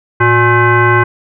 sine tone with frequency modulation, 590 Hz, D5, 8 cents sharp, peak -6 dBFS, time 0.2-1.04 s, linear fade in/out 10 ms, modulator 476 Hz, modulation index 2.6, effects none

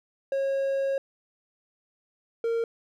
triangle tone pair in turn, 545 / 460.9 Hz, C#5 / A#4, -29 / -20 cents, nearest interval minor third, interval 291 cents, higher first, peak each -22 dBFS, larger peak neither, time 0.32-0.98 / 2.44-2.64 s, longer first, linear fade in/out 2 ms, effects none

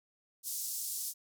white band-pass noise, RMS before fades -38 dBFS, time 0.43-1.14 s, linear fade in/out 50 ms, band 5100 to 15000 Hz, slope 24 dB/octave, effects none

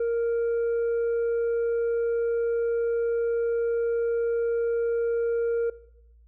triangle tone with tanh clipping, 466.1 Hz, A#4, in tune, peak -23 dBFS, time 0-5.7 s, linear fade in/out 5 ms, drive 7 dB, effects noise-tail reverb RT60 0.8 s tail -19 dB re dry + added 57 Hz sine -52 dBFS peak until 6.27 s

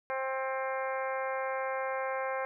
harmonic tone with a mistuned harmonic, 264.6 Hz, C4, 20 cents sharp, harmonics 2 / 3 / 4 / 5 / 6 / 7 / 8 / 9, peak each -34 / -38 / -38 / -44 / -41 / -48 / -43 / -50 dBFS, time 0.1-2.45 s, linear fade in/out 0 ms, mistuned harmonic 7, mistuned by -17 cents, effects none

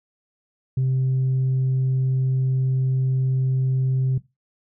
sine tone, 130.81 Hz, C3, in tune, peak -16 dBFS, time 0.77-4.18 s, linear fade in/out 5 ms, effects noise-tail reverb RT60 0.2 s tail -17 dB re dry + tanh soft clip ceiling -16 dBFS

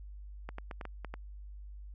clicks, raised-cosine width 0.5 ms, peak -26 dBFS, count 7, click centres 0.49 / 0.584 / 0.712 / 0.812 / 0.853 / 1.047 / 1.14 s, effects added 50 Hz sine -44 dBFS peak until 1.94 s

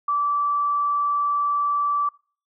sine tone, 1160 Hz, D6, 22 cents flat, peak -19 dBFS, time 0.08-2.09 s, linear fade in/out 5 ms, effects noise-tail reverb RT60 0.4 s tail -23 dB re dry

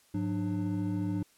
triangle tone cluster, 103.9 / 181.7 / 297.5 Hz, G#2 / F#3 / D4, +1 / -31 / +22 cents, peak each -32 / -32 / -31 dBFS, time 0.14-1.23 s, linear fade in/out 5 ms, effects white hiss -64 dBFS RMS until 1.37 s + low-pass 12000 Hz 12 dB/octave

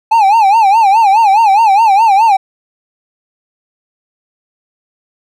triangle tone with vibrato, 842 Hz, G#5, 24 cents sharp, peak -3 dBFS, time 0.11-2.37 s, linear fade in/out 10 ms, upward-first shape sine, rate 4.8 Hz, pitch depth 160 cents each way, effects none

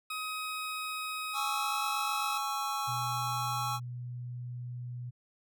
20% pulse tone with pitch glide, 1263 to 1282.9 Hz, D#6 to E6, +26 to -47 cents, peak -30 dBFS, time 0.1-2.38 s, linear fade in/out 5 ms, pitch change +27 cents, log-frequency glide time 1.37-1.81 s
square chord, C# minor, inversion second, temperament just, 831.5 / 1108.7 / 1330.5 Hz, G#5 / C#6 / E6, +2 / 0 / +16 cents, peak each -37 dBFS, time 1.33-3.8 s, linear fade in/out 50 ms
sine tone, 122.6 Hz, B2, 12 cents flat, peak -37 dBFS, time 2.87-5.11 s, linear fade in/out 20 ms
effects none

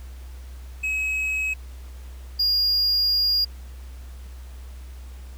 triangle tone pair in turn, 2557 / 4835 Hz, D#7 / D8, +47 / +50 cents, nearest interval major seventh, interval 1103 cents, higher second, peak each -21 / -17 dBFS, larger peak second, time 0.83-1.54 / 2.39-3.45 s, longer second, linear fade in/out 10 ms, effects added 63 Hz sine -36 dBFS peak until 5.37 s + pink hiss -52 dBFS RMS until 5.37 s

